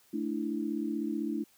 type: chord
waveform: sine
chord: A suspended fourth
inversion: none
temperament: equal with one note detuned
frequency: 219.4 / 293.7 / 329.6 Hz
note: A3 / D4 / E4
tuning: -5 / 0 / 0 cents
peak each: -35 / -34 / -35 dBFS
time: 0.13-1.44 s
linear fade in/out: 10 ms
effects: white hiss -64 dBFS RMS until 1.57 s + high-pass 60 Hz 12 dB/octave